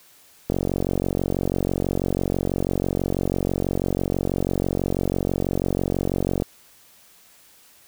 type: click train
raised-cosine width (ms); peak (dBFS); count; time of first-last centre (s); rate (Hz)
2; -9; 274; 0.5-6.422; 46.1
effects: white hiss -53 dBFS RMS until 7.87 s